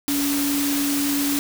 sine tone in noise, 283.8 Hz, C#4, 41 cents sharp, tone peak -21 dBFS, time 0.08-1.39 s, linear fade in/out 0 ms, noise white, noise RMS -26 dBFS, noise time 0.08-1.39 s, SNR +2 dB, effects none

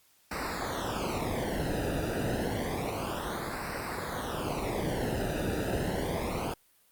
brown noise with flanger, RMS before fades -32 dBFS, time 0.31-6.54 s, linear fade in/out 5 ms, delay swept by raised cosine 0.3 to 0.93 ms, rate 0.29 Hz, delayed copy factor -1, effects white hiss -65 dBFS RMS until 6.91 s + Opus 48 kbps

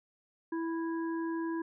harmonic tone, 329.6 Hz, E4, in tune, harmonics 1 / 3 / 5, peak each -32 / -42 / -46 dBFS, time 0.52-1.62 s, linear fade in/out 5 ms, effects none

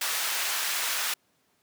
pink high-pass noise, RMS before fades -29 dBFS, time 0.01-1.14 s, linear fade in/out 5 ms, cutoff 1300 Hz, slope 12 dB/octave, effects pink hiss -69 dBFS RMS until 1.62 s + high-pass 150 Hz 12 dB/octave

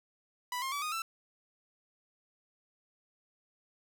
sawtooth tone with pitch steps, 987.8 / 1064.8 / 1147.9 / 1237.4 / 1333.9 Hz, B5 / C6 / D6 / D#6 / E6, 0 / +30 / -40 / -10 / +20 cents, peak -30 dBFS, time 0.52-1.02 s, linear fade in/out 2 ms, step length 100 ms, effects none

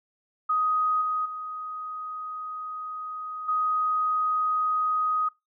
sine tone with level steps, 1252 Hz, D#6, 10 cents sharp, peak -21 / -24 / -32 / -22 dBFS, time 0.49-5.29 s, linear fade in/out 10 ms, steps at 1.01 / 1.25 / 3.48 s, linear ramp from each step 10 ms, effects noise-tail reverb RT60 0.2 s tail -22 dB re dry

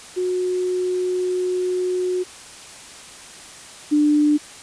sine tone pair in turn, 364.8 / 297.2 Hz, F#4 / D4, -24 / +21 cents, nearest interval major third, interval 355 cents, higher first, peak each -19 / -13 dBFS, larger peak second, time 0.16-2.24 / 3.91-4.38 s, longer first, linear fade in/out 20 ms, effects white hiss -40 dBFS RMS until 4.62 s + resampled to 22050 Hz

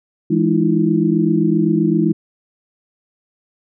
sine tone cluster, 165.8 / 208.3 / 309.6 / 337.3 Hz, E3 / G#3 / D#4 / E4, +10 / +5 / -9 / +40 cents, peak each -18 dBFS, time 0.3-2.13 s, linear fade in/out 10 ms, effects none

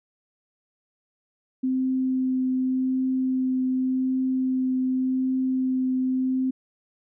sine tone with vibrato, 258.9 Hz, C4, 18 cents flat, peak -21 dBFS, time 1.63-6.51 s, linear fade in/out 10 ms, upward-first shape triangle, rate 0.87 Hz, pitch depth 10 cents each way, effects none

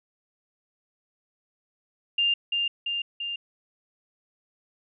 sine tone with echo, 2800 Hz, F7, 4 cents sharp, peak -20 dBFS, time 2.18-2.34 s, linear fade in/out 5 ms, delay 340 ms, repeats 3, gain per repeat -3 dB, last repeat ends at 3.36 s, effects none

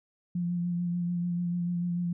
sine tone with vibrato, 174.61 Hz, F3, in tune, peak -27 dBFS, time 0.35-2.13 s, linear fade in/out 5 ms, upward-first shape sine, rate 6.8 Hz, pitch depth 22 cents each way, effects none

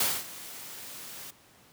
white noise with ADSR envelope, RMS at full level -25 dBFS, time 0-1.31 s, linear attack 5 ms, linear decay 230 ms, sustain -18 dB, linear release 9 ms, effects pink hiss -58 dBFS RMS until 1.72 s + high-pass 100 Hz 12 dB/octave

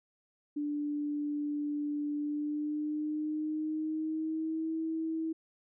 sine tone with pitch glide, 293.7 to 322.1 Hz, D4 to E4, 0 to -40 cents, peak -31 dBFS, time 0.56-5.33 s, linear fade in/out 10 ms, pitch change +160 cents, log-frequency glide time 2.15-4.75 s, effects none

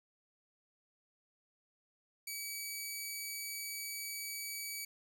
10% pulse tone, 2282 Hz, C#7, 50 cents sharp, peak -31 dBFS, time 2.27-4.85 s, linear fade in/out 5 ms, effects none

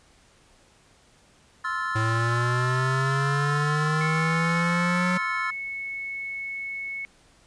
triangle chord, F major seventh, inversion second, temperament just, 1047.7 / 1309.6 / 1396.9 / 1746.1 Hz, C6 / E6 / F6 / A6, +2 / -12 / 0 / -14 cents, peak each -30 / -29 / -32 / -29 dBFS, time 1.64-5.51 s, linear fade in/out 10 ms
square linear sweep, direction up, 109.7 to 182.8 Hz, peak -24 dBFS, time 1.95-5.18 s, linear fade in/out 10 ms
sine tone, 2202 Hz, C#7, 12 cents flat, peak -30 dBFS, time 4.01-7.05 s, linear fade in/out 0 ms
effects pink hiss -58 dBFS RMS until 7.46 s + resampled to 22050 Hz

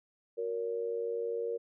sine tone with amplitude modulation, 466.2 Hz, A#4, in tune, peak -28 dBFS, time 0.37-1.58 s, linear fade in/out 20 ms, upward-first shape sine, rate 100 Hz, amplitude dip 80%, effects none

